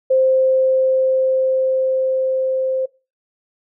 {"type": "tone with level ramp", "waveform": "sine", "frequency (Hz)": 523.3, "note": "C5", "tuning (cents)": 0, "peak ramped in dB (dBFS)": [-11, -17], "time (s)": [0.1, 2.86], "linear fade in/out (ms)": 10, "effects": ["noise-tail reverb RT60 0.3 s tail -22 dB re dry"]}